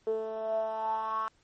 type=tone with band-pass filter sweep; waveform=10% pulse; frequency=220.1 Hz; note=A3; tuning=1 cent sharp; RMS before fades=-32 dBFS; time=0.07-1.28 s; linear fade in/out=0 ms; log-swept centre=440 to 1200 Hz; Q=8.7; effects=pink hiss -68 dBFS RMS until 1.43 s + MP3 32 kbps